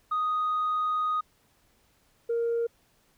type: tone pair in turn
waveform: sine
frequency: 1244.5 / 466.2 Hz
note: D#6 / A#4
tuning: 0 / 0 cents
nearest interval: octave + perfect fourth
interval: 1700 cents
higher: first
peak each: -23 dBFS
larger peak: neither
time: 0.11-1.21 / 2.29-2.67 s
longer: first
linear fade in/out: 10 ms
effects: tanh soft clip ceiling -22 dBFS + pink hiss -66 dBFS RMS until 3.17 s